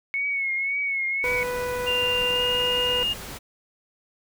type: tone with vibrato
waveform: sine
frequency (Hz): 2200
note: C#7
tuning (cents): -14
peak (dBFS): -23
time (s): 0.14-1.43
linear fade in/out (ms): 0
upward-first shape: triangle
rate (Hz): 1.9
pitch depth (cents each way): 62
type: noise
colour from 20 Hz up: pink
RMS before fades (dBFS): -37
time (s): 1.23-3.39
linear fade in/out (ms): 20
type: harmonic tone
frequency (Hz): 493.9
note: B4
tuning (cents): 0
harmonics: 1 / 2 / 3 / 4 / 5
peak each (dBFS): -27 / -33 / -37 / -39 / -41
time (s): 1.24-3.03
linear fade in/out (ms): 0
type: tone with pitch glide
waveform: sine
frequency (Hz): 2794 to 2836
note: F7 to F7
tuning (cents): 0 to +26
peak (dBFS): -22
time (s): 1.86-3.14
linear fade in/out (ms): 20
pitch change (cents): +26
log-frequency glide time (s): 2.31-2.41
effects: none